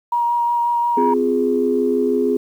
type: tone with vibrato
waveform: sine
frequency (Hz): 949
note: A#5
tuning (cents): +31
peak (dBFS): -15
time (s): 0.12-1.14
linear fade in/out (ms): 5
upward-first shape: sine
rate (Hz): 5.6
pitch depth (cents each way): 10
type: chord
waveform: sine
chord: F minor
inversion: second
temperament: equal with one note detuned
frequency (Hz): 257.4 / 349.2 / 415.3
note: C4 / F4 / Ab4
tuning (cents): -28 / 0 / 0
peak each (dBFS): -19 / -22 / -17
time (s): 0.97-2.37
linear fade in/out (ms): 5
effects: tanh soft clip ceiling -5 dBFS + 8-bit